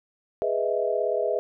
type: chord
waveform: sine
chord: E major seventh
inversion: first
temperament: equal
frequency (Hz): 415.3 / 493.9 / 622.3 / 659.3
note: G#4 / B4 / D#5 / E5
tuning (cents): 0 / 0 / 0 / 0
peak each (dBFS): -28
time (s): 0.42-1.39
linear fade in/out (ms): 0
effects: none